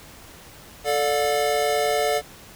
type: chord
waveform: square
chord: D minor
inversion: second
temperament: equal with one note detuned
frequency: 440 / 587.3 / 716.8 Hz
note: A4 / D5 / F5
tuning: 0 / 0 / +45 cents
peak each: -25 dBFS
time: 0.84-2.22 s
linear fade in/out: 50 ms
effects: pink hiss -45 dBFS RMS until 2.55 s